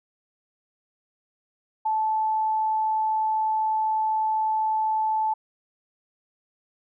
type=tone; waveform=sine; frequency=872 Hz; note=A5; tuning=16 cents flat; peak=-21 dBFS; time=1.85-5.34 s; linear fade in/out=10 ms; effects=none